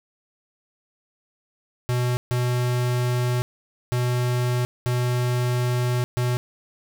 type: tone bursts at uneven times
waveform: square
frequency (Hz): 123.47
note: B2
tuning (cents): 0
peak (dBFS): -21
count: 5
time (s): 1.89-2.17 / 2.31-3.42 / 3.92-4.65 / 4.86-6.04 / 6.17-6.37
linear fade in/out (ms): 0
effects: none